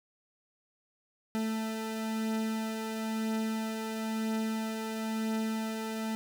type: beating tone pair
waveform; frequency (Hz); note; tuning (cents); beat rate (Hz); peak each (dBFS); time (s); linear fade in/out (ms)
40% pulse; 220 / 221; A3 / A3; 0 / +8; 1; -39 / -31; 1.35-6.15; 0
effects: none